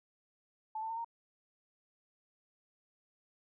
sine tone with pitch steps, 872 / 889.8 / 908 / 926.5 Hz, A5 / A5 / A#5 / A#5, -16 / +19 / -46 / -11 cents, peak -36 dBFS, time 0.75-1.046 s, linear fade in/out 5 ms, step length 74 ms, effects none

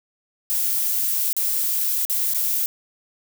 violet noise with dropouts, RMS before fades -22 dBFS, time 0.5-2.66 s, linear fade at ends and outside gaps 0 ms, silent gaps 1.329-1.366 / 2.051-2.098 / 2.336-2.346 s, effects none

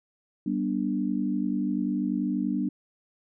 sine tone cluster, 193.8 / 242.6 / 294.4 Hz, G3 / B3 / D4, -20 / -31 / +4 cents, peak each -29 dBFS, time 0.46-2.69 s, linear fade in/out 5 ms, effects none

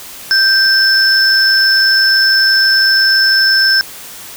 sine tone pair together, 1568 / 5274 Hz, G6 / E8, 0 / 0 cents, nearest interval octave + major sixth, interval 2100 cents, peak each -10 dBFS, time 0.31-3.81 s, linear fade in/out 0 ms, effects white hiss -31 dBFS RMS until 4.36 s

